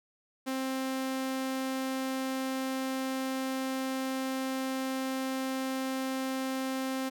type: tone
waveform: sawtooth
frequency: 263.6 Hz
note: C4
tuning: 13 cents sharp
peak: -27 dBFS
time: 0.46-7.1 s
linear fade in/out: 20 ms
effects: none